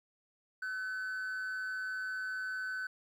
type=tone with amplitude modulation; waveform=triangle; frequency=1513 Hz; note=F#6; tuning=38 cents sharp; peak=-31 dBFS; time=0.62-2.87 s; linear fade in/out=5 ms; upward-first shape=sine; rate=195 Hz; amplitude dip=50%; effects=tanh soft clip ceiling -27 dBFS + 12-bit